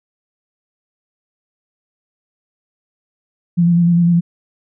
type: tone with vibrato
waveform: sine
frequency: 171.8 Hz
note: F3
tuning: 28 cents flat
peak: -9 dBFS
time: 3.57-4.21 s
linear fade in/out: 20 ms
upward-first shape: square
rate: 9.9 Hz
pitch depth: 22 cents each way
effects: none